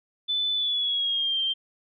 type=tone with pitch glide; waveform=sine; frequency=3503 to 3157 Hz; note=A7 to G7; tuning=-8 to +12 cents; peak=-23 dBFS; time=0.28-1.54 s; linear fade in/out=20 ms; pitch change=-180 cents; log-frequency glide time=0.54-1.39 s; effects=none